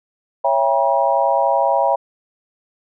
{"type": "chord", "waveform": "sine", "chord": "C# diminished seventh", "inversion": "none", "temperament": "just", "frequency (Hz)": [554.4, 665.2, 798.3, 957.9], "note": ["C#5", "E5", "G5", "Bb5"], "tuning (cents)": [0, 16, 31, 47], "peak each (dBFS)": -19, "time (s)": [0.44, 1.96], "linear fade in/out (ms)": 10, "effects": []}